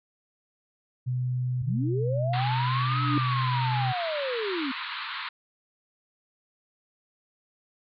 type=tone with pitch glide; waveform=sine; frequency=125.6 to 126.47 Hz; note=B2 to B2; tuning=+30 to +42 cents; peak=-25 dBFS; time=1.06-3.93 s; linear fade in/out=20 ms; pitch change=+12 cents; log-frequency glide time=2.26-2.83 s
type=linear two-way sweep; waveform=sine; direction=up then down; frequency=94 to 1300 to 249.6 Hz; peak=-28 dBFS; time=1.61-4.72 s; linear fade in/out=10 ms; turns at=3.02 s
type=band-pass noise; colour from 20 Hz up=pink; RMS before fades=-35 dBFS; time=2.33-5.29 s; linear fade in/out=5 ms; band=940 to 4300 Hz; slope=96 dB/octave
type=tone with exponential growth; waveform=sine; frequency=293.7 Hz; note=D4; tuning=in tune; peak=-21 dBFS; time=2.77-3.18 s; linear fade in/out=2 ms; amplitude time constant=87 ms
effects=none